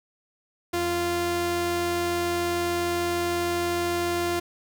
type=tone pair together; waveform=sawtooth; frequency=86.8 / 347.2 Hz; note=F2 / F4; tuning=-10 / -10 cents; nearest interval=2 octaves; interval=2400 cents; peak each=-32 / -20 dBFS; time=0.73-4.4 s; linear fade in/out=10 ms; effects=none